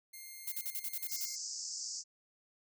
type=tone; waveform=5% pulse; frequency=2117 Hz; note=C7; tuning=20 cents sharp; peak=-37 dBFS; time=0.13-1.36 s; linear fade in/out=10 ms
type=noise bursts; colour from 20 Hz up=violet; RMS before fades=-38 dBFS; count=9; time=0.47-1.257 s; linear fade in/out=5 ms; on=51 ms; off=41 ms
type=band-pass noise; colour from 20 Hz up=pink; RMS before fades=-42 dBFS; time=1.08-2.04 s; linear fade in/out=50 ms; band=4800 to 7600 Hz; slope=96 dB/octave
effects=none